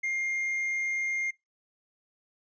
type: tone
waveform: triangle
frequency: 2118 Hz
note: C7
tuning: 21 cents sharp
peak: -26 dBFS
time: 0.03-1.31 s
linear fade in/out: 10 ms
effects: noise-tail reverb RT60 0.2 s tail -23 dB re dry + resampled to 16000 Hz